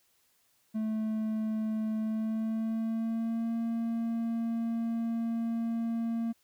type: tone with pitch glide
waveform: triangle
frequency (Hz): 218.2 to 229.7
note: A3 to A#3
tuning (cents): -14 to -25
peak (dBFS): -27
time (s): 0.74-6.33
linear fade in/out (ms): 20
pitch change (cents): +89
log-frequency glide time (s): 1.98-3.55
effects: white hiss -70 dBFS RMS until 6.43 s